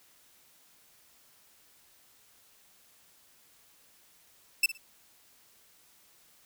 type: tone with echo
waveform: sawtooth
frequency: 2648 Hz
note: E7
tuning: 7 cents sharp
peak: -17 dBFS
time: 4.63-4.66 s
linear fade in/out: 5 ms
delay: 58 ms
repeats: 2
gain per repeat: -14 dB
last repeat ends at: 4.776 s
effects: white hiss -62 dBFS RMS until 6.45 s